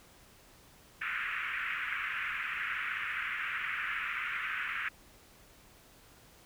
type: band-pass noise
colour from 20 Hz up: pink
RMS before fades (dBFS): -36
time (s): 1.01-4.89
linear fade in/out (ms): 10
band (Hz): 1300 to 2600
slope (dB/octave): 48
effects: pink hiss -59 dBFS RMS until 6.45 s